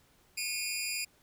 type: tone with amplitude modulation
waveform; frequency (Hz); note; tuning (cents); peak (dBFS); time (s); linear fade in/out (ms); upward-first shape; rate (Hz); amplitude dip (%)
15% pulse; 2446; D#7; -30; -22; 0.37-1.05; 10; sine; 224; 90
effects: pink hiss -66 dBFS RMS until 1.22 s